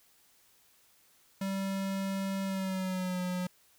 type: tone with pitch glide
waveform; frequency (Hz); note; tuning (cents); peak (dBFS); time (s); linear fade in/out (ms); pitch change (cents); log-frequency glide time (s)
square; 194.1 to 181.1; G3 to F#3; -17 to -37; -32; 1.41-3.47; 5; -120; 2.44-3.2
effects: white hiss -65 dBFS RMS until 3.78 s